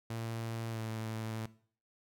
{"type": "tone with pitch glide", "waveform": "sawtooth", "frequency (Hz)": [114.1, 111.04], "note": ["A#2", "A2"], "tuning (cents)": [-37, 16], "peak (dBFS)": -33, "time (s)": [0.1, 1.46], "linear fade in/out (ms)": 5, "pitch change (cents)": -47, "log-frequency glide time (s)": [0.69, 0.85], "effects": ["noise-tail reverb RT60 0.5 s tail -18 dB re dry"]}